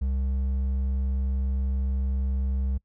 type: tone with hard clipping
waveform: triangle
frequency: 66.4 Hz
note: C2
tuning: 26 cents sharp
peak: -25 dBFS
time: 0.01-2.78 s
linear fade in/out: 10 ms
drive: 8 dB
effects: noise-tail reverb RT60 0.1 s tail -24 dB re dry